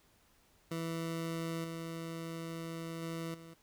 20% pulse tone with level steps, 164.81 Hz, E3, in tune, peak -31 / -35 / -33 / -45 dBFS, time 0.71-3.54 s, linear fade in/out 5 ms, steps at 1.64 / 3.02 / 3.34 s, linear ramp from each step 5 ms, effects pink hiss -68 dBFS RMS until 3.62 s

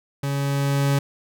40% pulse tone with level ramp, 140 Hz, C#3, 18 cents sharp, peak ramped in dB -22 to -16 dBFS, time 0.23-0.99 s, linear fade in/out 5 ms, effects none

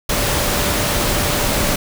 sine tone in noise, 585 Hz, D5, 7 cents flat, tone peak -27 dBFS, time 0.09-1.76 s, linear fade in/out 5 ms, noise pink, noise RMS -18 dBFS, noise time 0.09-1.76 s, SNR -12 dB, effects none

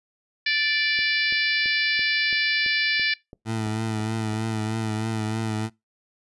harmonic tone, 585 Hz, D5, 7 cents flat, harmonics 3 / 4 / 5 / 6 / 7 / 8 / 9, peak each -25 / -25 / -32 / -32 / -30 / -31 / -33 dBFS, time 0.46-3.14 s, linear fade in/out 5 ms
click train, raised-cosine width 2 ms, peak -28 dBFS, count 11, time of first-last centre 0.99-4.334 s, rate 2.99 Hz
20% pulse tone with vibrato, 110 Hz, A2, in tune, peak -20 dBFS, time 3.45-5.7 s, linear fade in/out 50 ms, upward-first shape triangle, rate 3.2 Hz, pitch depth 44 cents each way
effects noise-tail reverb RT60 0.2 s tail -23 dB re dry + resampled to 24000 Hz

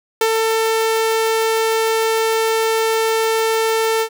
sawtooth tone with ADSR envelope, 446.7 Hz, A4, 26 cents sharp, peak -8 dBFS, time 0.21-4.09 s, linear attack 3 ms, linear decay 63 ms, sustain -3 dB, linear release 75 ms, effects none

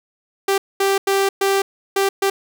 sawtooth tone bursts at uneven times, 392 Hz, G4, in tune, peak -11 dBFS, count 6, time 0.48-0.58 / 0.8-0.98 / 1.07-1.29 / 1.41-1.62 / 1.96-2.09 / 2.22-2.3 s, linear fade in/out 5 ms, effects none

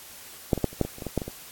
clicks, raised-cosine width 2 ms, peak -6 / -16 / -8 / -30 / -8 / -18 / -28 / -22 / -17 / -10 / -18 / -20 dBFS, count 12, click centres 0.532 / 0.577 / 0.643 / 0.73 / 0.813 / 0.85 / 0.984 / 1.022 / 1.067 / 1.177 / 1.218 / 1.28 s, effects white hiss -45 dBFS RMS until 1.51 s + AAC 64 kbps

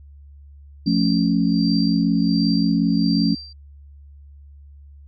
sine chord, F augmented, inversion none, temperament equal, 174.61 / 220 / 277.2 Hz, F3 / A3 / C#4, 0 / 0 / 0 cents, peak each -20 dBFS, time 0.86-3.35 s, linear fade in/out 10 ms
sine tone with tremolo, 4699 Hz, D8, in tune, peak -26 dBFS, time 0.86-3.53 s, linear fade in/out 5 ms, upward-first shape sine, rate 1.4 Hz, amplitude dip 85%
effects added 71 Hz sine -41 dBFS peak until 5.07 s

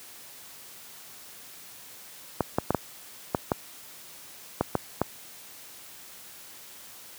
clicks, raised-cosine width 1 ms, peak -8 dBFS, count 9, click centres 2.407 / 2.585 / 2.706 / 2.747 / 3.348 / 3.518 / 4.61 / 4.753 / 5.016 s, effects white hiss -47 dBFS RMS until 7.18 s + high-pass 80 Hz 12 dB/octave

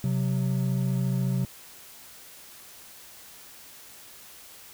triangle tone pair together, 130.6 / 185.08 Hz, C3 / F#3, -3 / +1 cents, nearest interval tritone, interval 604 cents, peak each -23 / -26 dBFS, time 0.04-1.45 s, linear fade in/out 2 ms, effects white hiss -48 dBFS RMS until 4.73 s

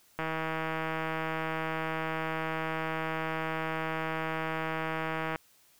click train, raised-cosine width 0.5 ms, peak -18 dBFS, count 828, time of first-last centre 0.19-5.359 s, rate 160 Hz, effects white hiss -63 dBFS RMS until 5.79 s

